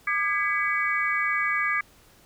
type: tone cluster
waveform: sine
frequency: 1202 / 1652 / 2003 / 2260 Hz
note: D6 / G#6 / B6 / C#7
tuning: +40 / -10 / +24 / +33 cents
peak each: -28 dBFS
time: 0.07-1.81 s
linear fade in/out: 5 ms
effects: pink hiss -56 dBFS RMS until 2.25 s